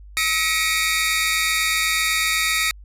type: tone cluster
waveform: sawtooth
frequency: 1284 / 1906 / 2226 / 2398 / 3704 Hz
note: E6 / A#6 / C#7 / D7 / A#7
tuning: -46 / +38 / +7 / +36 / -12 cents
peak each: -24 / -21 / -20 / -22 / -23 dBFS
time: 0.17-2.71 s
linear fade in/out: 0 ms
effects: added 50 Hz sine -39 dBFS peak until 2.84 s + resampled to 32000 Hz